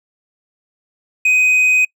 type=tone with hard clipping; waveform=sine; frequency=2507 Hz; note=D#7; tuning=12 cents sharp; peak=-11 dBFS; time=1.25-1.85 s; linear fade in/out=5 ms; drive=3 dB; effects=noise-tail reverb RT60 0.1 s tail -26 dB re dry